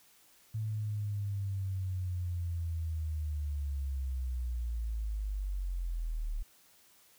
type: linear sweep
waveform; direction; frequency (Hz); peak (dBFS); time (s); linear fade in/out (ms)
sine; down; 110 to 36.03; -32; 0.54-6.43; 10
effects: white hiss -63 dBFS RMS until 7.18 s